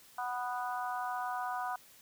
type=harmonic tone; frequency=246.9 Hz; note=B3; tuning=in tune; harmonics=3 / 4 / 5 / 6; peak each=-37 / -39 / -41 / -43 dBFS; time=0.18-1.76 s; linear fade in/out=5 ms; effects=white hiss -59 dBFS RMS until 2.01 s